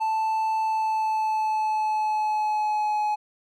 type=tone with pitch glide; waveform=triangle; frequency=880 to 844.6 Hz; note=A5 to G#5; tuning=0 to +29 cents; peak=-20 dBFS; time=0-3.16 s; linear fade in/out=20 ms; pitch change=-71 cents; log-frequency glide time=0.61-3.04 s; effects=none